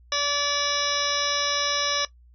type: harmonic tone with a mistuned harmonic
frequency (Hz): 577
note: D5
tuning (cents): -31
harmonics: 1 / 2 / 3 / 4 / 5 / 6 / 7 / 9 / 10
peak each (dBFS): -31 / -29 / -31 / -34 / -34 / -32 / -31 / -29 / -30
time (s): 0.12-2.05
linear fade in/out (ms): 2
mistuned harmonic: 7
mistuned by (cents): -50
effects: noise-tail reverb RT60 0.1 s tail -17 dB re dry + added 60 Hz sine -50 dBFS peak until 2.34 s